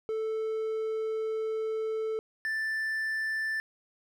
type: tone pair in turn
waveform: triangle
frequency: 440 / 1766.1 Hz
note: A4 / A6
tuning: 0 / +6 cents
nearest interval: 2 octaves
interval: 2406 cents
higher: second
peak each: -27 dBFS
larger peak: neither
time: 0.09-2.19 / 2.45-3.6 s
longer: first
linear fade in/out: 0 ms
effects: none